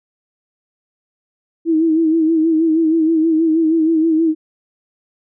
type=tone with vibrato; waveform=sine; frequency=322 Hz; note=E4; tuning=41 cents flat; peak=-11 dBFS; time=1.65-4.35 s; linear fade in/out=50 ms; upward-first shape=sine; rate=6.3 Hz; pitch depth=55 cents each way; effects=none